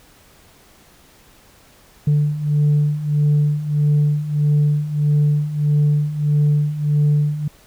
sine beating tone pair, 146.83 / 148.43 Hz, D3 / D3, 0 / +19 cents, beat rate 1.6 Hz, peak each -18 / -14 dBFS, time 2.07-7.48 s, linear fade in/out 5 ms, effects tanh soft clip ceiling -10 dBFS + pink hiss -50 dBFS RMS until 7.66 s

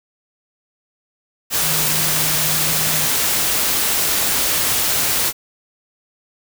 sine tone in noise, 155.56 Hz, D#3, in tune, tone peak -28 dBFS, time 1.61-3.09 s, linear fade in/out 50 ms, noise white, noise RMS -18 dBFS, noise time 1.5-5.33 s, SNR -13 dB, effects none

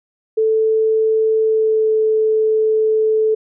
sine tone with pitch glide, 440 to 436.5 Hz, A4 to A4, 0 to -14 cents, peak -12 dBFS, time 0.37-3.35 s, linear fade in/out 10 ms, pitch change -14 cents, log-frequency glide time 1.42-1.94 s, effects none

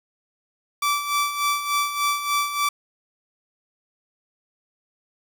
sawtooth tone with tremolo, 1161 Hz, D6, 20 cents flat, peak -15 dBFS, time 0.82-2.69 s, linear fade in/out 5 ms, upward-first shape sine, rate 3.4 Hz, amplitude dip 65%, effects 7-bit

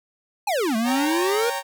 square exponential two-way sweep, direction down then up, 880 to 216 to 490.1 Hz, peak -21 dBFS, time 0.47-1.5 s, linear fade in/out 5 ms, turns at 0.76 s
sawtooth chord, G diminished, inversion second, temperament equal with one note detuned, 554.4 / 784 / 924.3 Hz, Db5 / G5 / Bb5, 0 / 0 / -15 cents, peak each -27 / -27 / -24 dBFS, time 0.84-1.63 s, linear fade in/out 50 ms
effects none

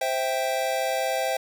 square chord, C major, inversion none, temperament equal, 523.3 / 659.3 / 784 Hz, C5 / E5 / G5, 0 / 0 / 0 cents, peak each -29 dBFS, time 0.01-1.37 s, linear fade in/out 5 ms, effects none

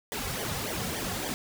pink noise with flanger, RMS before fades -33 dBFS, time 0.12-1.34 s, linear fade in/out 0 ms, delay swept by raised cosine 0.74 to 3.34 ms, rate 3.5 Hz, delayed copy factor -0.8, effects none

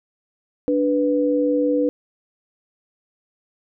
sine tone pair together, 292.6 / 493.9 Hz, D4 / B4, -6 / 0 cents, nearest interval major sixth, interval 906 cents, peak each -19 dBFS, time 0.68-1.89 s, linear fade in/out 0 ms, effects none

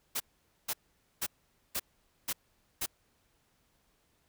white noise bursts, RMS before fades -33 dBFS, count 6, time 0.15-2.862 s, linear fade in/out 10 ms, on 52 ms, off 480 ms, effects pink hiss -72 dBFS RMS until 4.28 s

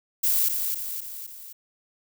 violet noise with echo, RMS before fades -22 dBFS, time 0.23-0.49 s, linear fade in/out 10 ms, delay 260 ms, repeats 4, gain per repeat -5 dB, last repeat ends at 1.53 s, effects none

